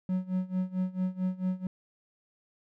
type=tone with tremolo; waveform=triangle; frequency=185 Hz; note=F#3; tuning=in tune; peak=-23 dBFS; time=0.09-1.67 s; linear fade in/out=2 ms; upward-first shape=sine; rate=4.5 Hz; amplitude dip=90%; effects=none